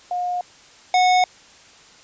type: tone pair in turn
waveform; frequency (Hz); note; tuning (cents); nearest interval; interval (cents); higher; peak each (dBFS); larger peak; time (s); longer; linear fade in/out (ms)
sine / square; 716 / 732.7; F5 / F#5; +43 / -17; unison; 40; second; -21 / -14; second; 0.11-0.41 / 0.94-1.24; neither; 2
effects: white hiss -48 dBFS RMS until 2.03 s + resampled to 16000 Hz